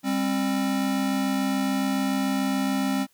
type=tone pair together; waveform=square; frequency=199.1 / 266.1 Hz; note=G3 / C4; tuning=+27 / +29 cents; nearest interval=perfect fourth; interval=502 cents; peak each=-28 / -25 dBFS; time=0.03-3.07 s; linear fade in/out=50 ms; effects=white hiss -64 dBFS RMS until 3.13 s